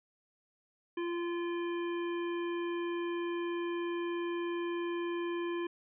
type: harmonic tone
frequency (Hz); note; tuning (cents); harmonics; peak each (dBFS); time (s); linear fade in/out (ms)
344.6; F4; -23; 1 / 3 / 5 / 7 / 9; -33 / -43 / -47 / -50 / -52; 0.97-5.67; 5
effects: none